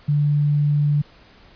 sine tone, 146.6 Hz, D3, 3 cents flat, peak -15 dBFS, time 0.08-1.02 s, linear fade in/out 10 ms, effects pink hiss -50 dBFS RMS until 1.55 s + resampled to 11025 Hz

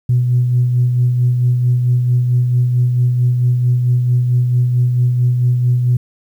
sine tone with tremolo, 123.47 Hz, B2, in tune, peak -8 dBFS, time 0.09-5.97 s, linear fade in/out 5 ms, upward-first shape sine, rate 4.5 Hz, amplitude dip 40%, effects tanh soft clip ceiling -5 dBFS + 8-bit

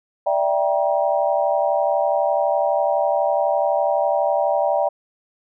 sine chord, E half-diminished seventh, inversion third, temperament equal with one note detuned, 587.3 / 659.3 / 784 / 950.3 Hz, D5 / E5 / G5 / Bb5, 0 / 0 / 0 / +33 cents, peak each -20 / -22 / -22 / -26 dBFS, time 0.26-4.89 s, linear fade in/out 10 ms, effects none

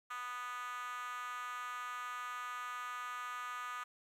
5% pulse tone with high-pass filter, 246.9 Hz, B3, in tune, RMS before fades -43 dBFS, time 0.1-3.84 s, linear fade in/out 10 ms, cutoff 1200 Hz, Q 6.4, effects low-pass 12000 Hz 12 dB/octave + 12-bit

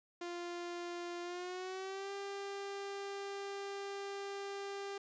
sawtooth tone with pitch glide, 348.2 to 397.7 Hz, F4 to G4, -5 to +25 cents, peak -37 dBFS, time 0.21-4.98 s, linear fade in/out 5 ms, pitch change +230 cents, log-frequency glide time 1.22-2.12 s, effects resampled to 16000 Hz

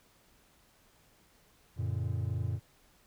triangle chord, Gb augmented, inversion none, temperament just, 92.5 / 115.62 / 144.53 Hz, Gb2 / Bb2 / D3, 0 / -14 / -27 cents, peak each -32 / -32 / -38 dBFS, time 1.76-2.6 s, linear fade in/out 50 ms, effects pink hiss -65 dBFS RMS until 3.06 s

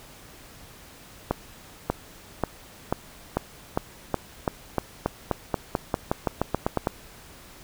accelerating click train, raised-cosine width 1 ms, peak -8 dBFS, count 21, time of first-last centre 1.31-6.871 s, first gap 590 ms, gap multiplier 0.91, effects pink hiss -48 dBFS RMS until 7.63 s

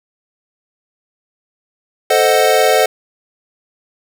square chord, A diminished seventh, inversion none, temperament equal, 440 / 523.3 / 622.3 / 740 Hz, A4 / C5 / Eb5 / Gb5, 0 / 0 / 0 / 0 cents, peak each -16 dBFS, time 2.1-2.86 s, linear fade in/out 5 ms, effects none

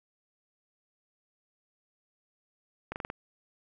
slowing click train, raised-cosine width 0.5 ms, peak -20 dBFS, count 5, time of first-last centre 2.92-3.101 s, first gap 39 ms, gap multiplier 1.1, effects none

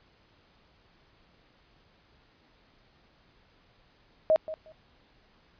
sine tone with echo, 630 Hz, D#5, 21 cents sharp, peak -18 dBFS, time 4.3-4.36 s, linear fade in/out 0 ms, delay 180 ms, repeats 2, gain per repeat -15 dB, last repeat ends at 4.72 s, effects pink hiss -63 dBFS RMS until 5.59 s + resampled to 11025 Hz

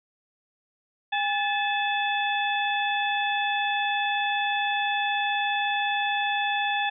harmonic tone with a mistuned harmonic, 866 Hz, A5, 28 cents flat, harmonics 1 / 2 / 3 / 4, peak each -26 / -29 / -31 / -32 dBFS, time 1.12-6.9 s, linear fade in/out 10 ms, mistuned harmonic 1, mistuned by -110 cents, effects none

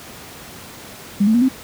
sine tone with pitch steps, 201.7 / 220 / 239.9 / 261.6 Hz, G3 / A3 / A#3 / C4, +50 / 0 / +50 / 0 cents, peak -11 dBFS, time 1.2-1.488 s, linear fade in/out 10 ms, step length 72 ms, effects pink hiss -37 dBFS RMS until 1.63 s + high-pass 80 Hz 12 dB/octave

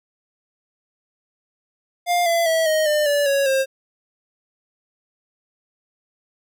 square tone with pitch steps, 703 / 675.9 / 649.9 / 624.9 / 600.8 / 577.6 / 555.4 / 534 Hz, F5 / E5 / E5 / D#5 / D5 / D5 / C#5 / C5, +11 / +43 / -25 / +7 / +39 / -29 / +3 / +35 cents, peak -17 dBFS, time 2.06-3.66 s, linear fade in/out 50 ms, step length 200 ms, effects none

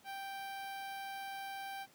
sawtooth tone with notch filter, 784 Hz, G5, in tune, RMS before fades -44 dBFS, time 0.04-1.87 s, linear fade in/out 50 ms, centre 7200 Hz, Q 1.3, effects pink hiss -64 dBFS RMS until 1.94 s + high-pass 150 Hz 12 dB/octave

